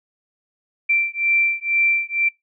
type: beating tone pair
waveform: sine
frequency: 2349 / 2351.1 Hz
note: D7 / D7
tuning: 0 / +1 cents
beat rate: 2.1 Hz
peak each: -20 dBFS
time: 0.89-2.29 s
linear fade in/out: 10 ms
effects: noise-tail reverb RT60 0.2 s tail -25 dB re dry